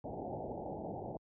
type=low-pass noise; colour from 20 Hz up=white; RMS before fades=-42 dBFS; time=0.04-1.17 s; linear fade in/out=2 ms; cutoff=840 Hz; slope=96 dB/octave; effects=high-pass 60 Hz 12 dB/octave